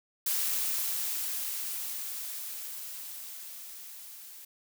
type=noise with level ramp; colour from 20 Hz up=blue; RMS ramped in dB=-29 to -48 dBFS; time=0.26-4.45 s; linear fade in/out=5 ms; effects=none